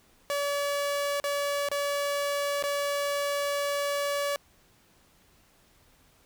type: tone with dropouts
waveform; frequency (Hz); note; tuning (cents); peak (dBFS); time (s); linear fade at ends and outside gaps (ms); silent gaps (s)
sawtooth; 571; D5; -49; -23; 0.3-4.36; 0; 1.2-1.241 / 1.687-1.715 / 2.625-2.638
effects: pink hiss -62 dBFS RMS until 6.25 s